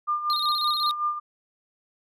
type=tone with tremolo; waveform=sine; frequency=1200 Hz; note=D6; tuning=37 cents sharp; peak=-21 dBFS; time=0.07-1.2 s; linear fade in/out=20 ms; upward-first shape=sine; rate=5.3 Hz; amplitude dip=65%
type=tone with vibrato; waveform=triangle; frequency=3951 Hz; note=B7; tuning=in tune; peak=-24 dBFS; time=0.3-0.91 s; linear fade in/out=0 ms; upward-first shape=square; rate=16 Hz; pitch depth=94 cents each way
effects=none